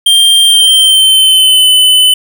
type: tone with pitch glide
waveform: square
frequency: 3178 to 3019 Hz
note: G7 to F#7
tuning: +23 to +34 cents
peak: -4 dBFS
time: 0.06-2.14 s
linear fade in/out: 5 ms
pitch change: -89 cents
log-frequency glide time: 0.42-1.69 s
effects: none